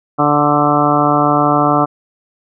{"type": "harmonic tone with a mistuned harmonic", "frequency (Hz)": 146.83, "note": "D3", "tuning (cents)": 0, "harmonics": [1, 2, 3, 4, 5, 6, 7, 8, 9], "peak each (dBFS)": [-20, -16, -22, -19, -16, -22, -20, -17, -19], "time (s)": [0.18, 1.86], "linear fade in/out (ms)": 20, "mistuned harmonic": 7, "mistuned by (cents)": 25, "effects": []}